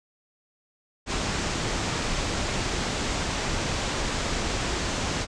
pink low-pass noise, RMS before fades -28 dBFS, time 1.06-5.27 s, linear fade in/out 50 ms, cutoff 7900 Hz, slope 48 dB/octave, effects none

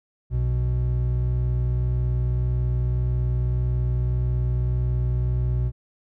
triangle tone pair together, 61.74 / 123.48 Hz, B1 / B2, 0 / 0 cents, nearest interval octave, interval 1200 cents, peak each -21 dBFS, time 0.3-5.72 s, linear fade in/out 50 ms, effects none

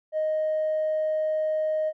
triangle tone with tanh clipping, 622.3 Hz, D#5, in tune, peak -23 dBFS, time 0.12-1.93 s, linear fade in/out 50 ms, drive 5 dB, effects none

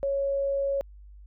sine tone, 554 Hz, C#5, 1 cent flat, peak -24 dBFS, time 0.03-0.81 s, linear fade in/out 0 ms, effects added 50 Hz sine -45 dBFS peak until 1.26 s

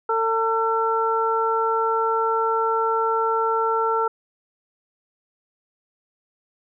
harmonic tone, 450 Hz, A4, 39 cents sharp, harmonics 1 / 2 / 3, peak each -23 / -23 / -23 dBFS, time 0.09-4.08 s, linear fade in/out 5 ms, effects none

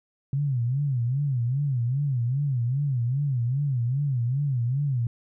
sine tone with vibrato, 130.8 Hz, C3, in tune, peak -22 dBFS, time 0.33-5.07 s, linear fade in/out 2 ms, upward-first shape sine, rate 2.5 Hz, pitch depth 190 cents each way, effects none

